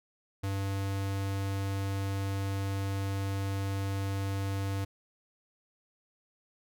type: tone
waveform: square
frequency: 98 Hz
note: G2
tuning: in tune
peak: -31 dBFS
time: 0.43-4.85 s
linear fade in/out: 10 ms
effects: none